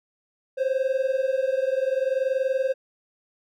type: tone pair together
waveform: triangle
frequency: 519 / 539.6 Hz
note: C5 / C#5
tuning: -14 / -47 cents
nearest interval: minor second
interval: 67 cents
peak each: -22 / -23 dBFS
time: 0.57-2.74 s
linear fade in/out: 20 ms
effects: none